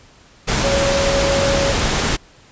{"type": "tone in noise", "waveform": "sine", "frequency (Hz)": 554.4, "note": "C#5", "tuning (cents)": 0, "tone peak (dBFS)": -17, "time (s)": [0.63, 1.73], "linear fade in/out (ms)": 20, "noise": "pink", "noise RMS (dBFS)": -18, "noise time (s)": [0.47, 2.17], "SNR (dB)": -2, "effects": ["pink hiss -48 dBFS RMS until 2.51 s", "resampled to 16000 Hz"]}